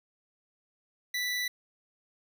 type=tone; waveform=25% pulse; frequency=1975.5 Hz; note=B6; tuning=in tune; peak=-26 dBFS; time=1.14-1.48 s; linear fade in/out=5 ms; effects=none